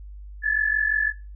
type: tone pair together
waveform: sine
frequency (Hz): 1700 / 1745.8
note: G#6 / A6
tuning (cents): +40 / -14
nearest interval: unison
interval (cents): 46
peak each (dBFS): -22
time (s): 0.42-1.13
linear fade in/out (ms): 50
effects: noise-tail reverb RT60 0.3 s tail -18 dB re dry + added 50 Hz sine -37 dBFS peak until 1.35 s